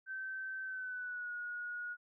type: tone with pitch glide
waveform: sine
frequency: 1544 to 1448.9 Hz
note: G6 to F#6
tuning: -27 to -37 cents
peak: -39 dBFS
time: 0.06-1.97 s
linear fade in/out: 50 ms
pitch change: -110 cents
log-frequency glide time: 0.63-1.32 s
effects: none